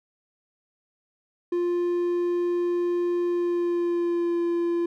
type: tone with pitch glide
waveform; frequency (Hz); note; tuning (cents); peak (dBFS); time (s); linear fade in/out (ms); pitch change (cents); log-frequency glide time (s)
triangle; 350.1 to 342.9; F4 to F4; +4 to -32; -20; 1.52-4.86; 5; -36; 3.26-4.41
effects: none